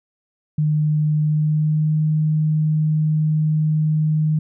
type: tone with pitch glide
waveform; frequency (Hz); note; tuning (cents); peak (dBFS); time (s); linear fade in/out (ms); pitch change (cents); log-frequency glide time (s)
sine; 152.1 to 154.58; D#3 to D#3; -39 to -11; -15; 0.58-4.39; 5; +28; 1.21-1.97
effects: none